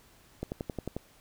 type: click train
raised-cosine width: 2 ms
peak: -20 dBFS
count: 7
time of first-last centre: 0.43-0.966 s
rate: 11.2 Hz
effects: pink hiss -60 dBFS RMS until 1.2 s